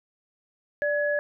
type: tone pair together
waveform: sine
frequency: 587.3 / 1688.7 Hz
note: D5 / G#6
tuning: 0 / +28 cents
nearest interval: octave + tritone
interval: 1828 cents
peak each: -24 / -27 dBFS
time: 0.82-1.19 s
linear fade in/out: 0 ms
effects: none